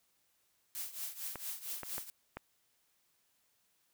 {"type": "noise with tremolo", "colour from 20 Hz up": "blue", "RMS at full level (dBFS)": -39, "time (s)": [0.75, 2.1], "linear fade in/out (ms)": 0, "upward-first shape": "triangle", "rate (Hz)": 4.4, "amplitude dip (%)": 85}
{"type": "clicks", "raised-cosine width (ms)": 0.5, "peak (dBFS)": -26, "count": 4, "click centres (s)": [1.357, 1.833, 1.981, 2.37]}
{"effects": ["white hiss -75 dBFS RMS until 3.93 s"]}